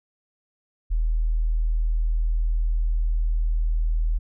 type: tone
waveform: sine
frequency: 40.06 Hz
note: E1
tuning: 49 cents flat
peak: -19 dBFS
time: 0.9-4.19 s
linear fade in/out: 20 ms
effects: none